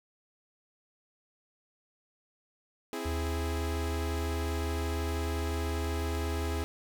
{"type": "chord", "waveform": "sawtooth", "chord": "C augmented", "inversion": "none", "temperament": "equal", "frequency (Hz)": [261.6, 329.6, 415.3], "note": ["C4", "E4", "G#4"], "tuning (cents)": [0, 0, 0], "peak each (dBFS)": [-36, -35, -34], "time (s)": [2.93, 6.64], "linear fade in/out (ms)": 0}
{"type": "tone", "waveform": "sine", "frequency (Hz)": 77.78, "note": "D#2", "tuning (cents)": 0, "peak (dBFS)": -31, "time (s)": [3.05, 6.64], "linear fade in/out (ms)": 10}
{"effects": []}